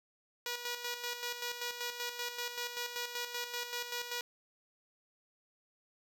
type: tone with tremolo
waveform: 5% pulse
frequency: 483.2 Hz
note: B4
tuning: 38 cents flat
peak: -24 dBFS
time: 0.46-4.21 s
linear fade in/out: 2 ms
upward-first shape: square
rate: 5.2 Hz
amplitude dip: 55%
effects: none